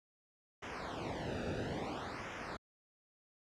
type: noise with flanger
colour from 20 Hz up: brown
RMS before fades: -41 dBFS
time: 0.62-2.57 s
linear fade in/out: 10 ms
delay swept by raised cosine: 0.23 to 0.96 ms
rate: 0.59 Hz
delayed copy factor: -0.9
effects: high-pass 60 Hz 12 dB/octave + low-pass 5000 Hz 12 dB/octave